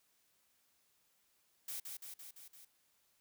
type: noise with echo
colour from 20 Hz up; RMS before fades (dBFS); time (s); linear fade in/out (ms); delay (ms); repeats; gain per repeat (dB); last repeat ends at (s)
blue; -43; 1.68-1.8; 5; 170; 5; -3; 2.65
effects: white hiss -75 dBFS RMS until 3.2 s